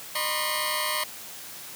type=tone cluster; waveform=15% pulse; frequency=609 / 966 / 1032 / 1081 / 4436 Hz; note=D#5 / B5 / C6 / C#6 / C#8; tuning=-37 / -39 / -24 / -44 / 0 cents; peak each=-26 dBFS; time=0.15-1.04 s; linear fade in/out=5 ms; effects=white hiss -41 dBFS RMS until 1.75 s + high-pass 80 Hz 12 dB/octave